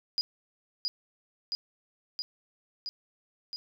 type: tone with echo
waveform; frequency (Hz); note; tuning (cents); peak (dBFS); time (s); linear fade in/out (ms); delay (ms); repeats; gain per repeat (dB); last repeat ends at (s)
sine; 4908; D#8; -25; -25; 0.18-0.21; 0; 670; 5; -2; 3.56
effects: none